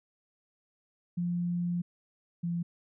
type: tone pair in turn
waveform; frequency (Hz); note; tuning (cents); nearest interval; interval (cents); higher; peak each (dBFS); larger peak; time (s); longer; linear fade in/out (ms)
sine; 174.6 / 171.4; F3 / F3; 0 / -32; unison; 32; first; -28 / -29; first; 1.17-1.82 / 2.43-2.63; first; 10
effects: none